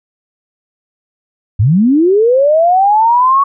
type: linear sweep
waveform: sine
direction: up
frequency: 89.2 to 1125 Hz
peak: -6 dBFS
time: 1.59-3.44 s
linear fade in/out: 10 ms
effects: none